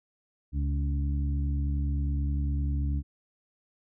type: harmonic tone with a mistuned harmonic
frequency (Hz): 71.3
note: C#2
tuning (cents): +49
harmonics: 1 / 2 / 3 / 4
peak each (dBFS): -26 / -34 / -42 / -39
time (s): 0.52-3.03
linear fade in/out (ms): 50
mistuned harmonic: 2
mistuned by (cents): -20
effects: none